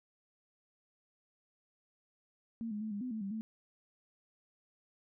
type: tone with pitch steps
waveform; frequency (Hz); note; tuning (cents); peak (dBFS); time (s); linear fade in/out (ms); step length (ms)
sine; 228.3 / 208.9 / 217.8 / 203.3 / 252.6 / 219.3 / 196.4 / 220.3; A#3 / G#3 / A3 / G#3 / B3 / A3 / G3 / A3; -36 / +10 / -17 / -37 / +39 / -6 / +4 / +2; -36; 2.61-3.41; 0; 100
effects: none